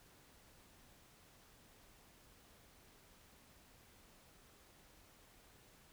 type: silence
effects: pink hiss -65 dBFS RMS until 5.92 s